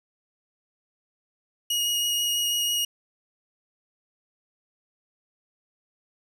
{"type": "tone with vibrato", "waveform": "sawtooth", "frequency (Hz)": 2883, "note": "F#7", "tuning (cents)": -46, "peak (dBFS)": -20, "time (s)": [1.7, 2.85], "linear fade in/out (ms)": 5, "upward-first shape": "sine", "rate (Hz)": 6.1, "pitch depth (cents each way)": 9, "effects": []}